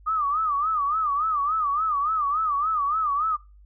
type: tone with vibrato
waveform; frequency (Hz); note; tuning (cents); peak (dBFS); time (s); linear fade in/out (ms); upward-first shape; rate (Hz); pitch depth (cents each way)
sine; 1211; D#6; -47; -21; 0.06-3.37; 20; sine; 3.5; 140
effects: noise-tail reverb RT60 0.3 s tail -24 dB re dry + added 50 Hz sine -48 dBFS peak until 3.65 s